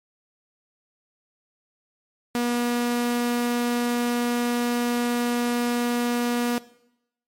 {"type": "tone", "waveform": "sawtooth", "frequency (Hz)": 240.6, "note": "B3", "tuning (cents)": -45, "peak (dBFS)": -18, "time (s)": [2.35, 6.58], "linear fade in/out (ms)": 0, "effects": ["noise-tail reverb RT60 0.8 s tail -19 dB re dry", "MP3 64 kbps"]}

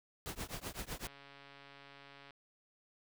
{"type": "noise with tremolo", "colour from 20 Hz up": "pink", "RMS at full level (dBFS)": -40, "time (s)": [0.26, 1.07], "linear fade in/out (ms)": 0, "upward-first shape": "triangle", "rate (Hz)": 7.9, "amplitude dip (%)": 100}
{"type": "click train", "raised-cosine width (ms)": 0.3, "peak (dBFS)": -39, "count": 177, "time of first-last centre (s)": [1.05, 2.307], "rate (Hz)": 140}
{"effects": []}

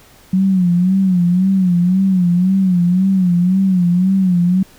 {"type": "tone with vibrato", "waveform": "sine", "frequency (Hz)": 183.4, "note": "F#3", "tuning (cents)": -15, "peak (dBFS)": -10, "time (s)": [0.33, 4.63], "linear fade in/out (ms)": 5, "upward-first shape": "sine", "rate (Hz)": 1.9, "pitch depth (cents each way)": 94, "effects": ["pink hiss -46 dBFS RMS until 4.78 s"]}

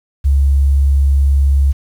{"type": "tone", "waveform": "sine", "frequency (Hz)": 69.3, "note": "C#2", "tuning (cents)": 0, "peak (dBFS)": -8, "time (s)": [0.24, 1.73], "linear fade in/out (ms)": 20, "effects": ["7-bit"]}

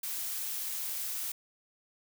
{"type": "noise", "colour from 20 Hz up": "blue", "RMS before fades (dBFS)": -36, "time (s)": [0.03, 1.32], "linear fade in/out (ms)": 5, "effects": []}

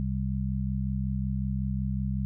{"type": "harmonic tone", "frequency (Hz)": 65.41, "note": "C2", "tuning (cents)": 0, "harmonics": [1, 2, 3], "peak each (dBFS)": [-31, -31, -31], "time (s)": [0, 2.25], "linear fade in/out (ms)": 0, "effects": []}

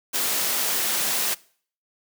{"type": "noise", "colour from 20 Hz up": "white", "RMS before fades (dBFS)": -24, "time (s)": [0.13, 1.35], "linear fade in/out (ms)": 20, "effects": ["noise-tail reverb RT60 0.5 s tail -22 dB re dry", "high-pass 200 Hz 12 dB/octave"]}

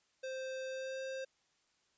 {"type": "tone with pitch glide", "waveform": "square", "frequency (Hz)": [523.3, 529.1], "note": ["C5", "C5"], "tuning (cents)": [0, 19], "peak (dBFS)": -40, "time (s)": [0.23, 1.25], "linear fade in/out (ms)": 10, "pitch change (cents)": 19, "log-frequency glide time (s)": [0.68, 1.01], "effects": ["white hiss -75 dBFS RMS until 1.97 s", "resampled to 16000 Hz"]}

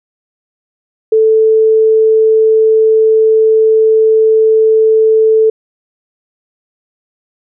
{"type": "tone", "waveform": "sine", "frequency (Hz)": 440, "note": "A4", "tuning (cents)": 0, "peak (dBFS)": -5, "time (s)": [1.12, 5.5], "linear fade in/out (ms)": 5, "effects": []}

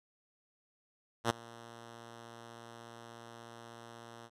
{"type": "tone with ADSR envelope", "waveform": "5% pulse", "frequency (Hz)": 116.54, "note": "A#2", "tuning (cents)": 0, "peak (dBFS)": -14, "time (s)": [1.24, 4.3], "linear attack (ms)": 62, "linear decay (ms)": 10, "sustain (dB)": -24, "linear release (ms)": 50, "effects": ["low-pass 10000 Hz 12 dB/octave"]}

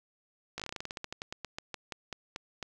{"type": "slowing click train", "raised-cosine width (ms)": 0.2, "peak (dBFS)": -20, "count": 23, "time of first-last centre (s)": [0.58, 2.627], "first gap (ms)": 17, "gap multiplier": 1.14, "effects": []}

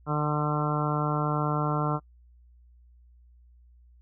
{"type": "harmonic tone", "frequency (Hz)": 149.7, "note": "D3", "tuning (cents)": 33, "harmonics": [1, 2, 3, 4, 5, 6, 7, 8, 9], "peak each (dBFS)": [-27, -33, -35, -36, -35, -38, -34, -37, -34], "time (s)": [0.06, 2], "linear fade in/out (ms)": 50, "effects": ["noise-tail reverb RT60 0.1 s tail -25 dB re dry", "added 60 Hz sine -53 dBFS peak until 4.01 s"]}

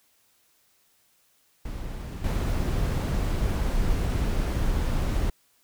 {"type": "noise with level steps", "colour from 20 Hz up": "brown", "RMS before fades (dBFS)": [-34, -25], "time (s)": [1.65, 5.3], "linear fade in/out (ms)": 5, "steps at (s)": 2.24, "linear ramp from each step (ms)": 5, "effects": ["white hiss -65 dBFS RMS until 5.63 s"]}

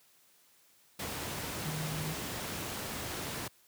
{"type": "tone in noise", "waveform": "sine", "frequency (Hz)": 155, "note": "D#3", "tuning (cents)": -6, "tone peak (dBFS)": -35, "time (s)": [1.65, 2.13], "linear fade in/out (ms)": 5, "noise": "pink", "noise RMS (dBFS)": -38, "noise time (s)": [0.99, 3.48], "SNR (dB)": 0, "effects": ["white hiss -65 dBFS RMS until 3.67 s", "high-pass 80 Hz 12 dB/octave"]}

